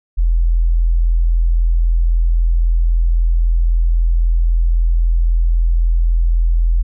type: tone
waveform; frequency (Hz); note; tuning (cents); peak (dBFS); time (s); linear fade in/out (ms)
sine; 41.89; E1; +29; -10; 0.17-6.83; 20
effects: none